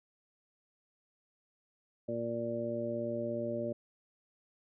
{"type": "harmonic tone", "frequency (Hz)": 117, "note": "A#2", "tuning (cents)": 7, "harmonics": [1, 2, 3, 4, 5], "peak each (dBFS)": [-44, -39, -40, -43, -36], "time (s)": [2.08, 3.73], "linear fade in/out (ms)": 10, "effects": []}